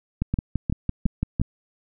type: two click trains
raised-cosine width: 5 ms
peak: -10 / -10 dBFS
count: 4 / 8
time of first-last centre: 0.34-1.415 / 0.22-1.398 s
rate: 2.79 / 5.94 Hz
effects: none